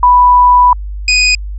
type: tone pair in turn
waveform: sine / 25% pulse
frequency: 987.8 / 2489 Hz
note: B5 / D#7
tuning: 0 / 0 cents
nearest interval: octave + major third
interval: 1600 cents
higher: second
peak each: -3 dBFS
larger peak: neither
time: 0.03-0.73 / 1.08-1.35 s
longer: first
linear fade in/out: 2 ms
effects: added 50 Hz sine -19 dBFS peak until 1.58 s + resampled to 22050 Hz